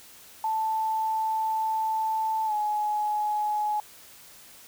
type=tone with pitch glide; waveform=sine; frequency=880 to 842.7 Hz; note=A5 to G#5; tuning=0 to +25 cents; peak=-24 dBFS; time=0.44-3.8 s; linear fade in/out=2 ms; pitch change=-75 cents; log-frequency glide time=2.46-2.53 s; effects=white hiss -50 dBFS RMS until 4.67 s